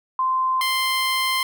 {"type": "tone pair in turn", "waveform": ["sine", "15% pulse"], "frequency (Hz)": [1039, 1045.6], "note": ["C6", "C6"], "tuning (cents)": [-12, -1], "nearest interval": "unison", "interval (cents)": 11, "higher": "second", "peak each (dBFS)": [-18, -13], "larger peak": "second", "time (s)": [[0.19, 0.61], [0.61, 1.43]], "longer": "second", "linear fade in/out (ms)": 2, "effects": []}